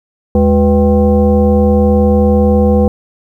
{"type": "tone with frequency modulation", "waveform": "sine", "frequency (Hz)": 207.7, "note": "G#3", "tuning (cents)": 0, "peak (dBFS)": -6, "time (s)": [0.35, 2.88], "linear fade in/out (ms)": 2, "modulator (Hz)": 286, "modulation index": 1.3, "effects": ["8-bit"]}